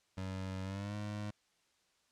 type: tone with pitch glide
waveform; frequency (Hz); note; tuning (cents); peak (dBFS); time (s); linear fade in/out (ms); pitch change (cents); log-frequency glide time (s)
25% pulse; 94.6 to 104.36; F#2 to G#2; +39 to +9; -35; 0.17-1.31; 10; +170; 0.63-0.95
effects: white hiss -74 dBFS RMS until 2.11 s + low-pass 7000 Hz 12 dB/octave